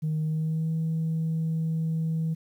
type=tone with pitch glide; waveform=sine; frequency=155.56 to 161.14 Hz; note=D#3 to E3; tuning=0 to -39 cents; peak=-23 dBFS; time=0.02-2.35 s; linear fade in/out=20 ms; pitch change=+61 cents; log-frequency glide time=0.22-0.71 s; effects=tanh soft clip ceiling -22 dBFS + 10-bit